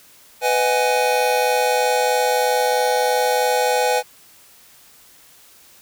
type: chord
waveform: square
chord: G# minor seventh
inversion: first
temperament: just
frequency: 498.4 / 623 / 747.5 / 830.6 Hz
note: B4 / D#5 / F#5 / G#5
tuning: +16 / +2 / +17 / 0 cents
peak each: -20 / -26 / -26 / -21 dBFS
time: 0.41-4.03 s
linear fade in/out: 50 ms
effects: white hiss -49 dBFS RMS until 5.81 s